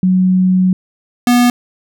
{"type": "tone pair in turn", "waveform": ["sine", "square"], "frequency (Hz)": [185, 243.7], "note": ["F#3", "B3"], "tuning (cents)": [0, -23], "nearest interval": "perfect fourth", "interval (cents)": 477, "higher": "second", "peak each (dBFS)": -8, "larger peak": "neither", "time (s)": [[0.03, 0.73], [1.27, 1.5]], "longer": "first", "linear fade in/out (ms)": 2, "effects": []}